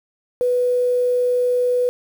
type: tone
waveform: sine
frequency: 494.5 Hz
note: B4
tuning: 2 cents sharp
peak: -15 dBFS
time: 0.41-1.89 s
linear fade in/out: 0 ms
effects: 7-bit